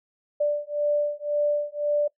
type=beating tone pair; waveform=sine; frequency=587.3 / 589.2 Hz; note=D5 / D5; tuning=0 / +6 cents; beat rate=1.9 Hz; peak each=-25 dBFS; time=0.4-2.08 s; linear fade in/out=10 ms; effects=noise-tail reverb RT60 0.1 s tail -22 dB re dry